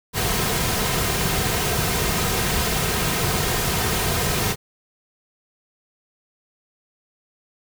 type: noise with comb filter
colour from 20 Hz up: pink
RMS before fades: -22 dBFS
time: 0.13-4.56 s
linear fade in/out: 50 ms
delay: 3.5 ms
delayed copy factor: -0.5
effects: none